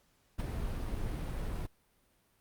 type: noise with ADSR envelope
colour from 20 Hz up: brown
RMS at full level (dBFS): -30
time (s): 0.38-1.67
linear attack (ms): 21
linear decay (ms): 17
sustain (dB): -6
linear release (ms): 17
effects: pink hiss -71 dBFS RMS until 2.4 s + Opus 48 kbps